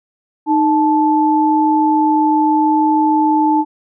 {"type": "tone pair together", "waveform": "sine", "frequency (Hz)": [308.7, 873.1], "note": ["D#4", "A5"], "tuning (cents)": [-14, -14], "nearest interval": "octave + tritone", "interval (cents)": 1800, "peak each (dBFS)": -13, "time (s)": [0.46, 3.65], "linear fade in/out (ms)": 50, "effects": []}